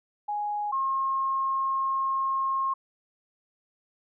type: tone pair in turn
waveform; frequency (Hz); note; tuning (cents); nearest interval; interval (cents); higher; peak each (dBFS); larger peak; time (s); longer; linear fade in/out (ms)
sine; 830.6 / 1074.2; G#5 / C6; 0 / +45; major third; 445; second; -27 / -24; second; 0.28-0.72 / 0.72-2.74; second; 10
effects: none